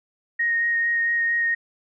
sine tone with vibrato, 1864.7 Hz, A#6, in tune, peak -19 dBFS, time 0.39-1.55 s, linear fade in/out 10 ms, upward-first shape sine, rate 4.4 Hz, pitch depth 11 cents each way, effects none

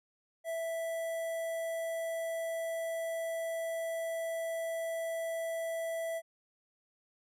square tone with notch filter, 659.3 Hz, E5, in tune, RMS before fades -36 dBFS, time 0.44-6.22 s, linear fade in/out 50 ms, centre 4300 Hz, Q 0.68, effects resampled to 32000 Hz

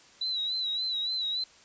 sine tone with vibrato, 3942 Hz, B7, 4 cents flat, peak -28 dBFS, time 0.21-1.44 s, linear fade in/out 5 ms, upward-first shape sine, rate 3.5 Hz, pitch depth 65 cents each way, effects white hiss -56 dBFS RMS until 1.64 s + resampled to 16000 Hz

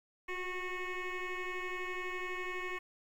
sine tone with frequency modulation, 1095 Hz, C#6, 22 cents flat, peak -34 dBFS, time 0.28-2.79 s, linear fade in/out 10 ms, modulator 367 Hz, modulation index 3.8, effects tanh soft clip ceiling -34 dBFS + 11-bit

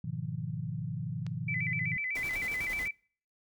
sine chord, F half-diminished seventh, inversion first, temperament equal with one note detuned, 103.83 / 123.47 / 155.56 / 175.73 Hz, Ab2 / Cb3 / Eb3 / F3, 0 / 0 / 0 / +11 cents, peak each -42 / -38 / -37 / -40 dBFS, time 0.04-1.97 s, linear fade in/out 5 ms
clicks, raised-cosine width 0.2 ms, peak -29 dBFS, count 2, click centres 1.266 / 2.309 s
sine tone with vibrato, 2163 Hz, C#7, 43 cents flat, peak -31 dBFS, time 1.48-2.91 s, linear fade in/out 5 ms, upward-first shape square, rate 8 Hz, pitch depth 120 cents each way
pink noise with tremolo, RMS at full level -43 dBFS, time 2.15-2.88 s, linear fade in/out 5 ms, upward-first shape square, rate 11 Hz, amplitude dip 40%
effects noise-tail reverb RT60 0.5 s tail -25 dB re dry

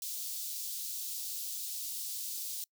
white high-pass noise, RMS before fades -39 dBFS, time 0.02-2.64 s, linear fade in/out 2 ms, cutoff 3800 Hz, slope 24 dB/octave, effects noise-tail reverb RT60 0.1 s tail -26 dB re dry

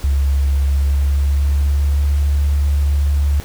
sine tone with pitch glide, 69.3 to 71.7 Hz, C#2 to D2, 0 to -41 cents, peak -12 dBFS, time 0.04-3.4 s, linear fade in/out 0 ms, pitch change +59 cents, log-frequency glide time 0.58-2.18 s, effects pink hiss -37 dBFS RMS until 3.44 s

